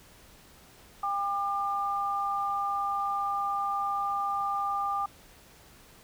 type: tone pair together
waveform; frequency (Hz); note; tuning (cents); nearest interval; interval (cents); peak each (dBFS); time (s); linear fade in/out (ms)
sine; 800 / 1198.6; G5 / D6; +35 / +35; perfect fifth; 700; -31 / -29; 1.03-5.06; 5
effects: pink hiss -55 dBFS RMS until 6.03 s